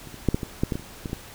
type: clicks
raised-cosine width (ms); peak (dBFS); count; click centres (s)
3; -29 / -26 / -6 / -9 / -16 / -8 / -12 / -16 / -28 / -17 / -27 / -15; 12; 0.073 / 0.143 / 0.287 / 0.345 / 0.432 / 0.635 / 0.722 / 0.755 / 0.796 / 1.058 / 1.097 / 1.131
effects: pink hiss -44 dBFS RMS until 1.34 s